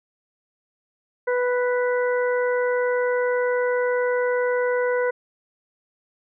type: harmonic tone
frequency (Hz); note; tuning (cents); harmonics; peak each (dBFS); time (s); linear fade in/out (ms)
493.9; B4; 0; 1 / 2 / 3 / 4; -20 / -30 / -29 / -33; 1.27-5.11; 10
effects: none